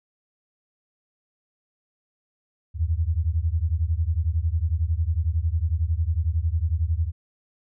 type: beating tone pair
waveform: sine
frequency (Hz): 77 / 88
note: D#2 / F2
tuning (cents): -17 / +14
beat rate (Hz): 11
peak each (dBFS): -23 / -24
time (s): 2.74-7.12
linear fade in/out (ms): 50
effects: none